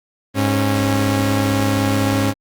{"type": "tone pair together", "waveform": "sawtooth", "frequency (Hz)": [103.06, 273.4], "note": ["G#2", "C#4"], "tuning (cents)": [-13, -24], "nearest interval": "octave + perfect fourth", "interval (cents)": 1689, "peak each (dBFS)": -14, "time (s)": [0.34, 2.34], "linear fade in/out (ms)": 50, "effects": ["Opus 24 kbps"]}